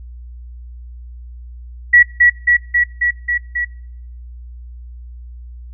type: tone with echo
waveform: sine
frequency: 1934 Hz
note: B6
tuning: 37 cents flat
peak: -4 dBFS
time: 1.93-2.03 s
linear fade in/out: 10 ms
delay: 270 ms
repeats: 6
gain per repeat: -2 dB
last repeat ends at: 3.65 s
effects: noise-tail reverb RT60 0.7 s tail -25 dB re dry + added 60 Hz sine -31 dBFS peak until 5.73 s